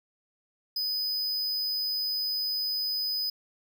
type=tone; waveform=square; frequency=5000 Hz; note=D#8; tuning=8 cents sharp; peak=-28 dBFS; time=0.76-3.3 s; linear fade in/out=5 ms; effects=none